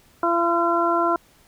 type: harmonic tone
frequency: 340.3 Hz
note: F4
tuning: 45 cents flat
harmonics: 1 / 2 / 3 / 4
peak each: -23 / -23 / -23 / -23 dBFS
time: 0.23-1.16 s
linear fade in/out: 2 ms
effects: pink hiss -56 dBFS RMS until 1.47 s